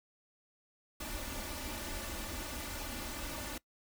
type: noise with comb filter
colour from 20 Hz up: pink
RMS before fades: -41 dBFS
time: 1-3.58 s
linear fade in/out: 5 ms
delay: 3.4 ms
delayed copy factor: +0.75
effects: noise-tail reverb RT60 0.1 s tail -21 dB re dry